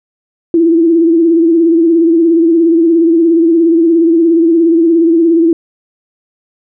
sine tone with vibrato, 331.9 Hz, E4, 12 cents sharp, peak -5 dBFS, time 0.54-5.53 s, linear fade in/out 2 ms, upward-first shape sine, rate 17 Hz, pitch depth 60 cents each way, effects none

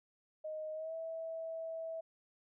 sine tone with pitch glide, 622 to 651.8 Hz, D#5 to E5, -1 to -20 cents, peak -39 dBFS, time 0.44-2.01 s, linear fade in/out 10 ms, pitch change +81 cents, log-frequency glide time 0.73-0.94 s, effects none

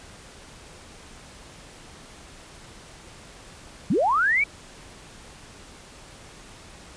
sine linear sweep, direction up, 138.5 to 2349 Hz, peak -18 dBFS, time 3.9-4.44 s, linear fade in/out 5 ms, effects pink hiss -46 dBFS RMS until 6.96 s + resampled to 22050 Hz

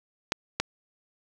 clicks, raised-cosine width 0.2 ms, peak -7 dBFS, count 2, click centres 0.321 / 0.6 s, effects none

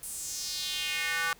square tone with high-pass filter sweep, 165.7 Hz, E3, 9 cents sharp, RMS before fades -33 dBFS, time 0.03-1.33 s, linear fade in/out 0 ms, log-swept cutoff 10000 to 1300 Hz, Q 2.7, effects pink hiss -56 dBFS RMS until 1.39 s

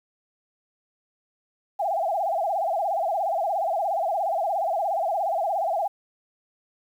sine tone with vibrato, 728 Hz, F#5, 28 cents flat, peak -22 dBFS, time 1.79-5.88 s, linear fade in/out 10 ms, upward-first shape sine, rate 17 Hz, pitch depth 210 cents each way, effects 9-bit

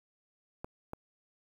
clicks, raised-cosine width 1 ms, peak -25 dBFS, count 2, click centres 0.645 / 0.934 s, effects 9-bit

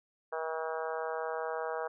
harmonic tone, 160.3 Hz, E3, 48 cents flat, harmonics 3 / 4 / 5 / 6 / 7 / 8 / 9 / 10, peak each -37 / -39 / -41 / -43 / -44 / -45 / -46 / -47 dBFS, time 0.32-1.88 s, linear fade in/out 10 ms, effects none

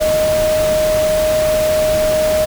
sine tone in noise, 620 Hz, D#5, 6 cents flat, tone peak -12 dBFS, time 0-2.46 s, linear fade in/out 20 ms, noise pink, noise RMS -23 dBFS, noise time 0-2.46 s, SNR +8 dB, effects none

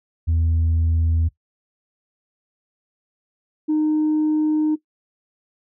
sine tone pair in turn, 81.9 / 307.3 Hz, E2 / D#4, -11 / -21 cents, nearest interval octave + major seventh, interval 2290 cents, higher second, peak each -14 dBFS, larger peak neither, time 0.27-1.29 / 3.68-4.76 s, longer second, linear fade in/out 20 ms, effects noise-tail reverb RT60 0.1 s tail -17 dB re dry + tanh soft clip ceiling -14 dBFS

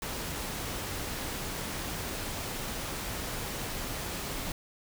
pink noise, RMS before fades -36 dBFS, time 0.02-4.52 s, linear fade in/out 2 ms, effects none

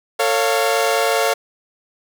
sawtooth chord, A augmented, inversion none, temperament equal with one note detuned, 449.2 / 554.4 / 698.5 Hz, A4 / C#5 / E#5, +36 / 0 / 0 cents, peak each -16 dBFS, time 0.19-1.34 s, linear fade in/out 10 ms, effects none

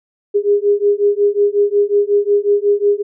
sine beating tone pair, 405.8 / 411.3 Hz, G#4 / G#4, -40 / -17 cents, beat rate 5.5 Hz, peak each -14 dBFS, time 0.34-3.03 s, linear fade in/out 20 ms, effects none

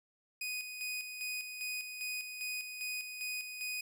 sawtooth tone with tremolo, 2490 Hz, D#7, 1 cent sharp, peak -33 dBFS, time 0.41-3.81 s, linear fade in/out 5 ms, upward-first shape square, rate 2.5 Hz, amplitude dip 50%, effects none

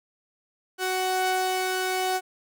sawtooth tone pair together, 372 / 745 Hz, F#4 / F#5, +9 / +12 cents, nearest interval octave, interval 1203 cents, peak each -24 / -22 dBFS, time 0.78-2.21 s, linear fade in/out 50 ms, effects none

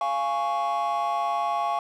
triangle chord, Db major, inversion first, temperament just, 693 / 831.5 / 1108.7 Hz, F5 / Ab5 / Db6, -14 / +2 / 0 cents, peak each -25 dBFS, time 0.01-1.79 s, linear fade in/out 2 ms, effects tanh soft clip ceiling -17 dBFS

